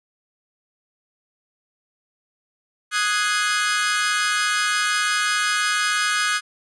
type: chord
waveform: sawtooth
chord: Ab dominant seventh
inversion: second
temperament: equal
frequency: 1244.5 / 1480 / 1661.2 / 2093 Hz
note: Eb6 / Gb6 / Ab6 / C7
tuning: 0 / 0 / 0 / 0 cents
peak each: -20 / -21 / -20 / -26 dBFS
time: 2.91-6.41 s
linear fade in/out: 50 ms
effects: resampled to 24000 Hz